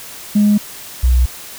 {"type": "tone pair in turn", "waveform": "sine", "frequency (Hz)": [207.7, 61.75], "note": ["G#3", "B1"], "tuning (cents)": [0, 0], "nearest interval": "octave + major sixth", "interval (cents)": 2100, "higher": "first", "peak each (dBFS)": -7, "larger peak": "neither", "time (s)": [[0.35, 0.58], [1.03, 1.26]], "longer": "neither", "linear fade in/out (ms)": 10, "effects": ["tanh soft clip ceiling -5 dBFS", "white hiss -33 dBFS RMS until 1.58 s"]}